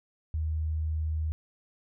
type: tone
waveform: sine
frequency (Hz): 78.4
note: D#2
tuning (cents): +14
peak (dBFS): -27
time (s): 0.34-1.32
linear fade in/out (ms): 0
effects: none

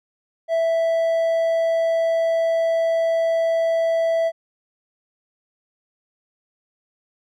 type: tone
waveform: triangle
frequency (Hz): 659.3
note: E5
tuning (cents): 0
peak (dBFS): -15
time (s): 0.48-4.32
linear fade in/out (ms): 50
effects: none

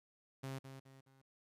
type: tone with echo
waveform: sawtooth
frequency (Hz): 134.1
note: C3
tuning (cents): +43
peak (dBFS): -38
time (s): 0.43-0.59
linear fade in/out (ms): 10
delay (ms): 210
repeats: 3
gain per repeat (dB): -8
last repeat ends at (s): 1.22
effects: resampled to 32000 Hz + 13-bit

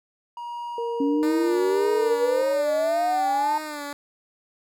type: tone with tremolo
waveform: triangle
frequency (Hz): 952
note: A#5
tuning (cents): +36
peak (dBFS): -28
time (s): 0.37-2.54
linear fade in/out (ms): 2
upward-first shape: sine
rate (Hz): 0.8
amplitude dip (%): 55
type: tone with pitch glide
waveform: sine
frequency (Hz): 466.2 to 474.9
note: A#4 to A#4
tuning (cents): 0 to +32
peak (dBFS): -26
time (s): 0.78-2.42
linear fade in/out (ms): 2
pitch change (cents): +32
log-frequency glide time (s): 1.45-1.88
type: exponential sweep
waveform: sine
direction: up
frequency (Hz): 275.2 to 906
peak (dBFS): -20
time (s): 1-3.58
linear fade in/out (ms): 5
type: tone with vibrato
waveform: 10% pulse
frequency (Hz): 297.9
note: D4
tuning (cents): +25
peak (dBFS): -23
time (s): 1.23-3.93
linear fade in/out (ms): 0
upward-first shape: sine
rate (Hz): 1.8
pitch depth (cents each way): 66
effects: none

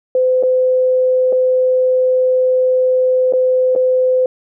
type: tone with dropouts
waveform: sine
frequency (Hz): 511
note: C5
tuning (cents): -41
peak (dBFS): -10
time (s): 0.15-4.26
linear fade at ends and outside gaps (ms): 2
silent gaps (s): 0.427-0.434 / 1.325-1.328 / 3.325-3.335 / 3.752-3.76
effects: none

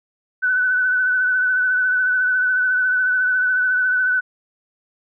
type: tone with vibrato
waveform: sine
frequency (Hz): 1500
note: F#6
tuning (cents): +23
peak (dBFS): -15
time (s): 0.42-4.21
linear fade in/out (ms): 20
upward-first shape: triangle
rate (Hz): 14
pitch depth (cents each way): 37
effects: none

